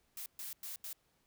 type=noise bursts at uneven times; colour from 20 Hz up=blue; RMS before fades=-44 dBFS; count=4; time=0.17-0.26 / 0.39-0.53 / 0.63-0.76 / 0.84-0.93 s; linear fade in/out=2 ms; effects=pink hiss -75 dBFS RMS until 1.26 s